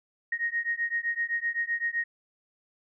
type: beating tone pair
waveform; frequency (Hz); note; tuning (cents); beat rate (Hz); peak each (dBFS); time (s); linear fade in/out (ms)
sine; 1864.7 / 1872.5; A#6 / A#6; 0 / +7; 7.8; -30; 0.32-2.04; 5
effects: none